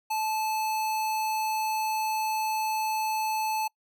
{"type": "tone", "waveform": "square", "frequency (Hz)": 870, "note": "A5", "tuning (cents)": -20, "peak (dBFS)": -27, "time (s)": [0.1, 3.68], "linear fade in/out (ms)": 10, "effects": ["noise-tail reverb RT60 0.1 s tail -26 dB re dry"]}